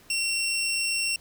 20% pulse tone, 2727 Hz, F7, 42 cents flat, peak -20 dBFS, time 0.1-1.16 s, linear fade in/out 2 ms, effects pink hiss -55 dBFS RMS until 1.2 s

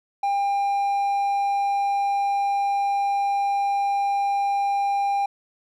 triangle tone, 800 Hz, G5, 35 cents sharp, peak -18 dBFS, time 0.23-5.26 s, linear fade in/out 5 ms, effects none

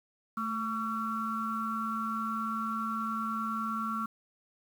sine tone cluster, 220.4 / 1130 / 1355 Hz, A3 / C#6 / E6, +3 / +33 / +47 cents, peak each -35 / -35 / -34 dBFS, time 0.37-4.06 s, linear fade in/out 5 ms, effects tanh soft clip ceiling -21 dBFS + 9-bit

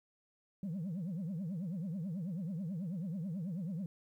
sine tone with vibrato, 177.6 Hz, F3, 29 cents sharp, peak -34 dBFS, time 0.63-3.86 s, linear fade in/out 2 ms, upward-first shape triangle, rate 9.2 Hz, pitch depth 290 cents each way, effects tanh soft clip ceiling -35 dBFS + 12-bit

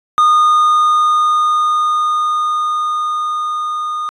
triangle tone with level ramp, 1226 Hz, D#6, 26 cents flat, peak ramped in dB -5 to -16 dBFS, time 0.18-4.09 s, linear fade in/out 0 ms, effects resampled to 24000 Hz

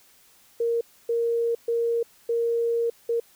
sine tone bursts at uneven times, 466.2 Hz, A#4, in tune, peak -21 dBFS, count 5, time 0.6-0.81 / 1.09-1.55 / 1.68-2.03 / 2.29-2.9 / 3.09-3.2 s, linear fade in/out 5 ms, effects white hiss -57 dBFS RMS until 3.35 s

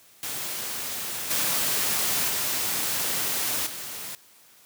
white noise with level steps, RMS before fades -32 / -25 / -27 / -36 dBFS, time 0.23-4.15 s, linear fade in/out 0 ms, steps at 1.3 / 2.28 / 3.66 s, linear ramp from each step 10 ms, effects white hiss -55 dBFS RMS until 4.65 s + high-pass 80 Hz 12 dB/octave

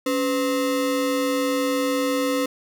square ring-modulated tone, 392 Hz, G4, in tune, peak -18 dBFS, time 0.06-2.46 s, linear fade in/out 5 ms, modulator 113 Hz, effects none

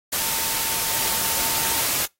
sine tone in noise, 903 Hz, A5, 45 cents sharp, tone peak -33 dBFS, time 0.2-1.82 s, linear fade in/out 10 ms, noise white, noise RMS -23 dBFS, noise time 0.12-2.06 s, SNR -13 dB, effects noise-tail reverb RT60 0.2 s tail -25 dB re dry + AAC 48 kbps

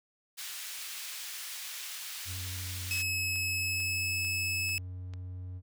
pink high-pass noise, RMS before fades -41 dBFS, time 0.37-3.03 s, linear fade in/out 20 ms, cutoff 2400 Hz, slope 12 dB/octave
triangle tone, 91.2 Hz, F#2, 24 cents flat, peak -36 dBFS, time 2.25-5.62 s, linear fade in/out 50 ms
click train, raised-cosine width 0.2 ms, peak -33 dBFS, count 7, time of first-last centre 2.47-5.137 s, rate 2.25 Hz
sawtooth tone with pitch glide, 2579 to 2597 Hz, E7 to E7, -39 to -26 cents, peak -27 dBFS, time 2.91-4.78 s, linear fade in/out 0 ms, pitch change +13 cents, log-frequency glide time 3.29-4.17 s
effects none

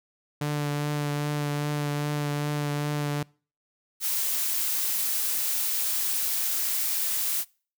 sawtooth tone with vibrato, 146.83 Hz, D3, in tune, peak -22 dBFS, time 0.41-3.23 s, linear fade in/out 5 ms, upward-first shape triangle, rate 2.5 Hz, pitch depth 19 cents each way
blue noise, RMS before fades -27 dBFS, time 4-7.45 s, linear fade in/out 50 ms
effects noise-tail reverb RT60 0.4 s tail -25 dB re dry

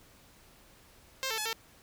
5% pulse tone with pitch steps, 529 / 444.2 / 855 / 450.3 Hz, C5 / A4 / A5 / A4, +19 / +16 / -50 / +40 cents, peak -20 dBFS, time 1.23-1.53 s, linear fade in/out 0 ms, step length 75 ms, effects pink hiss -59 dBFS RMS until 1.82 s

